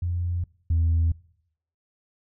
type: tone pair in turn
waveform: sine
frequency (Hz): 87.31 / 82.33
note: F2 / E2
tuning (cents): 0 / -2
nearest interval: minor second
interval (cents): 102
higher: first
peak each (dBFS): -23 / -17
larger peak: second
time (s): 0.02-0.44 / 0.7-1.12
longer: neither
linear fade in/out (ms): 5
effects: noise-tail reverb RT60 0.7 s tail -23 dB re dry + tanh soft clip ceiling -16 dBFS